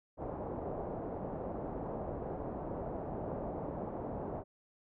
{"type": "low-pass noise", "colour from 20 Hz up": "white", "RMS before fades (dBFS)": -40, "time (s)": [0.17, 4.44], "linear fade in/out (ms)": 50, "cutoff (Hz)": 740, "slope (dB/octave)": 24, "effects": []}